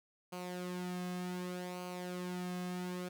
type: tone with flanger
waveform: sawtooth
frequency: 180 Hz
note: F#3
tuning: 47 cents flat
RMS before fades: -41 dBFS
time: 0.32-3.09 s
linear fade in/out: 10 ms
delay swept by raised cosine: 0.55 to 2.15 ms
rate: 0.66 Hz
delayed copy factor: -0.6
effects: none